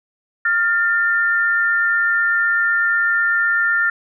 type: tone pair together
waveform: sine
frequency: 1405 / 1796 Hz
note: F6 / A6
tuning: +10 / +35 cents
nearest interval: major third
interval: 425 cents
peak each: -17 dBFS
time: 0.45-3.9 s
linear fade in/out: 5 ms
effects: none